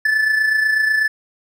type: tone with amplitude modulation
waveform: triangle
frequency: 1743 Hz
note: A6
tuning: 17 cents flat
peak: -10 dBFS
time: 0.05-1.08 s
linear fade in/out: 5 ms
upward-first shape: sine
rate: 28.1 Hz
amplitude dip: 50%
effects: none